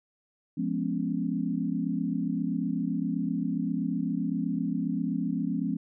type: chord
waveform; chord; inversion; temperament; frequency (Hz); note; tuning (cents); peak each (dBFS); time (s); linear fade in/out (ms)
sine; C# dominant seventh; first; just; 173.24 / 207.9 / 249.5 / 277.2; E#3 / G#3 / B3 / C#4; -14 / +2 / +18 / 0; -32; 0.57-5.77; 10
effects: none